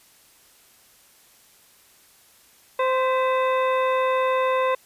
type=harmonic tone with a mistuned harmonic; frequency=519 Hz; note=C5; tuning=14 cents flat; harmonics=1 / 2 / 3 / 4 / 5 / 7; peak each=-21 / -23 / -35 / -33 / -34 / -40 dBFS; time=2.79-4.75 s; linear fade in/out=5 ms; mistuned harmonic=4; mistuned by=-65 cents; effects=white hiss -55 dBFS RMS until 4.85 s + resampled to 32000 Hz